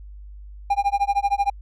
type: tone with tremolo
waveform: triangle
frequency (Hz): 804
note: G5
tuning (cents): +44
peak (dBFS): -13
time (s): 0.7-1.5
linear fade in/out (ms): 5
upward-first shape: sine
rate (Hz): 13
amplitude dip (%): 100
effects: added 50 Hz sine -37 dBFS peak until 1.61 s